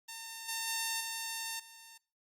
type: tone with level steps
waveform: 5% pulse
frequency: 906 Hz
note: A#5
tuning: 50 cents flat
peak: -31 / -23 / -21 / -25 / -40 dBFS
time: 0.08-1.98 s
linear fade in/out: 10 ms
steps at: 0.48 / 0.67 / 1 / 1.59 s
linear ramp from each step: 10 ms
effects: noise-tail reverb RT60 0.4 s tail -24 dB re dry + Opus 48 kbps